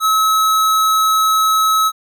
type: tone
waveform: square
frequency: 1290 Hz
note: E6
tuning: 38 cents flat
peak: -12 dBFS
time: 0-1.92 s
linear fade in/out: 50 ms
effects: none